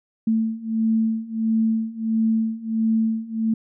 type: beating tone pair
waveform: sine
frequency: 222 / 223.5 Hz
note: A3 / A3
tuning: +16 / +27 cents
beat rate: 1.5 Hz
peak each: -23 / -21 dBFS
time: 0.27-3.54 s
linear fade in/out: 5 ms
effects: none